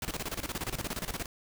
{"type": "noise with tremolo", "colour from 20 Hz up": "pink", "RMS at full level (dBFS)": -34, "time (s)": [0.02, 1.26], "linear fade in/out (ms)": 2, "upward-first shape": "square", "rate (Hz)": 17, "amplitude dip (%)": 80, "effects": []}